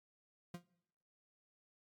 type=tone with exponential decay; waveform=40% pulse; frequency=174.61 Hz; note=F3; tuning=in tune; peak=-40 dBFS; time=0.54-0.64 s; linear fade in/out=5 ms; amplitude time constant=21 ms; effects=noise-tail reverb RT60 0.9 s tail -23 dB re dry + MP3 96 kbps